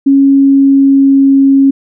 sine tone with pitch glide, 275.2 to 273.1 Hz, C#4 to C#4, -12 to -26 cents, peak -3 dBFS, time 0.06-1.71 s, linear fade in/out 10 ms, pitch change -14 cents, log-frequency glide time 0.22-1.39 s, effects none

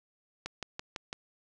click train, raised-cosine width 0.2 ms, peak -19 dBFS, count 5, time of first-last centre 0.46-1.129 s, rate 5.98 Hz, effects resampled to 24000 Hz + 8-bit

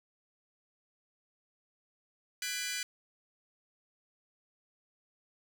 15% pulse chord, G# half-diminished seventh, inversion third, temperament just, 1495.1 / 1661.2 / 1993.5 / 2392 Hz, F#6 / G#6 / B6 / D7, +18 / 0 / +16 / +31 cents, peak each -34 / -37 / -34 / -32 dBFS, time 2.42-2.83 s, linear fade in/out 2 ms, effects none

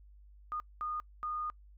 sine tone bursts at uneven times, 1226 Hz, D#6, 26 cents flat, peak -34 dBFS, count 3, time 0.52-0.6 / 0.81-1 / 1.23-1.5 s, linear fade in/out 0 ms, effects noise-tail reverb RT60 0.1 s tail -24 dB re dry + added 50 Hz sine -54 dBFS peak until 1.77 s

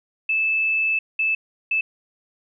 sine tone bursts at uneven times, 2624 Hz, E7, 9 cents flat, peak -18 dBFS, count 3, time 0.29-0.99 / 1.19-1.35 / 1.71-1.81 s, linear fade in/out 5 ms, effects none

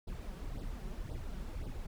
brown noise with flanger, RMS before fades -41 dBFS, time 0.07-1.87 s, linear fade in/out 10 ms, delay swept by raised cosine 0.21 to 5.41 ms, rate 1.9 Hz, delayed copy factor +0.75, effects none

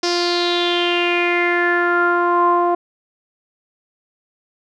sawtooth tone with low-pass filter sweep, 349.2 Hz, F4, in tune, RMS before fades -17 dBFS, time 0.03-2.75 s, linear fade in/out 5 ms, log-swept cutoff 5300 to 870 Hz, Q 6.2, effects none

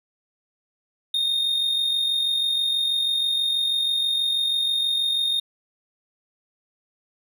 triangle tone with amplitude modulation, 3683 Hz, A#7, 22 cents flat, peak -17 dBFS, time 1.14-5.4 s, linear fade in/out 5 ms, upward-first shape sine, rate 46.2 Hz, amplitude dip 40%, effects none

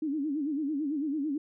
sine tone with vibrato, 293.7 Hz, D4, in tune, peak -28 dBFS, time 0.02-1.38 s, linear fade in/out 5 ms, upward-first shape sine, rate 9 Hz, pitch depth 140 cents each way, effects none

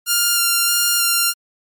5% pulse tone with vibrato, 1396.9 Hz, F6, in tune, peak -3 dBFS, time 0.06-1.34 s, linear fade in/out 50 ms, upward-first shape square, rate 1.6 Hz, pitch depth 10 cents each way, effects MP3 96 kbps

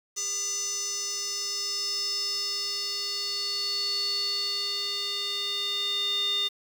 square tone with band-pass filter sweep, 403.2 Hz, G4, 49 cents sharp, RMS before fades -30 dBFS, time 0.16-6.49 s, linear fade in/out 20 ms, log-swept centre 6200 to 3600 Hz, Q 8.9, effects 8-bit

